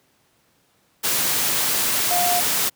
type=tone in noise; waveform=sine; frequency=710 Hz; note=F5; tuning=28 cents sharp; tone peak=-20 dBFS; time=2.1-2.41 s; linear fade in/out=20 ms; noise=white; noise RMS=-21 dBFS; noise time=1.03-2.7 s; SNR=-2 dB; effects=pink hiss -62 dBFS RMS until 2.75 s + high-pass 100 Hz 12 dB/octave